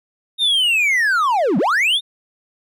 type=linear two-way sweep; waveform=triangle; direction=down then up; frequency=3729 to 164.81 to 3729 Hz; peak=-12 dBFS; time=0.38-2.01 s; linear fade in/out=50 ms; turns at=1.58 s; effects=none